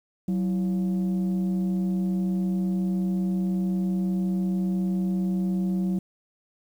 sine tone pair together, 187.06 / 333.3 Hz, F#3 / E4, +19 / +19 cents, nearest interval minor seventh, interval 1000 cents, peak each -21 / -31 dBFS, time 0.28-5.99 s, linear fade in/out 5 ms, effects tanh soft clip ceiling -20 dBFS + 9-bit

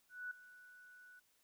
sine tone with ADSR envelope, 1480 Hz, F#6, in tune, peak -40 dBFS, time 0.09-1.2 s, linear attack 220 ms, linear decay 4 ms, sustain -17 dB, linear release 13 ms, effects white hiss -75 dBFS RMS until 1.43 s

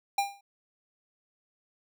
square tone with exponential decay, 800 Hz, G5, 35 cents sharp, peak -22 dBFS, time 0.18-0.41 s, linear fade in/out 5 ms, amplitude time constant 50 ms, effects none

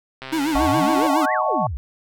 click train, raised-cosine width 0.3 ms, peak -17 dBFS, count 113, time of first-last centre 0.22-1.068 s, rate 132 Hz
square tone with vibrato, 298.6 Hz, D4, 29 cents sharp, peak -20 dBFS, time 0.32-1.26 s, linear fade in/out 10 ms, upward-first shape sine, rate 7.2 Hz, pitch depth 150 cents each way
sine exponential two-way sweep, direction up then down, 47.44 to 2052 to 55.3 Hz, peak -24 dBFS, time 0.55-1.77 s, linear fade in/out 0 ms, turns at 1.33 s
sine chord, D# half-diminished seventh, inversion none, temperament equal with one note detuned, 622.3 / 740 / 875.4 / 1108.7 Hz, D#5 / F#5 / A5 / C#6, 0 / 0 / -9 / 0 cents, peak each -24 dBFS, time 0.55-1.67 s, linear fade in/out 5 ms
effects none

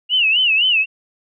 sine tone with vibrato, 2794 Hz, F7, in tune, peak -12 dBFS, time 0.09-0.86 s, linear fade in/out 50 ms, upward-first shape sine, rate 3.9 Hz, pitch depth 160 cents each way, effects none

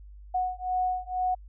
sine beating tone pair, 734 / 736.1 Hz, F#5 / F#5, -14 / -9 cents, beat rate 2.1 Hz, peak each -29 dBFS, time 0.34-1.35 s, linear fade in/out 10 ms, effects added 50 Hz sine -44 dBFS peak until 1.48 s

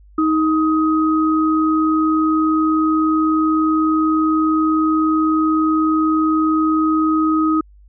sine tone pair together, 314.5 / 1258 Hz, D#4 / D#6, +19 / +19 cents, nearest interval 2 octaves, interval 2400 cents, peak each -14 / -19 dBFS, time 0.18-7.61 s, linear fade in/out 5 ms, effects added 50 Hz sine -43 dBFS peak until 7.88 s

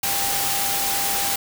sine tone in noise, 794 Hz, G5, 22 cents sharp, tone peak -29 dBFS, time 0.03-1.36 s, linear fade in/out 5 ms, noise white, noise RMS -23 dBFS, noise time 0.03-1.36 s, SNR -9 dB, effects none

